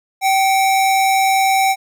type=tone pair together; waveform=square; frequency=773 / 2189 Hz; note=G5 / C#7; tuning=-24 / -22 cents; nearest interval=octave + tritone; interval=1802 cents; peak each=-13 / -24 dBFS; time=0.21-1.76 s; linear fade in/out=50 ms; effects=none